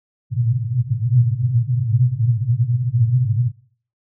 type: band-pass noise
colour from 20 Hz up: pink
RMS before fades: -18 dBFS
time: 0.3-3.52 s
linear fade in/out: 50 ms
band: 110 to 130 Hz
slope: 96 dB/octave
effects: noise-tail reverb RT60 0.5 s tail -21 dB re dry